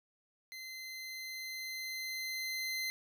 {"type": "tone with level ramp", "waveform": "25% pulse", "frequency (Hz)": 2064, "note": "C7", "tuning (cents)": -24, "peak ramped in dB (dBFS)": [-41, -31], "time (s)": [0.52, 2.9], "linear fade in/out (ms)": 0, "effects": []}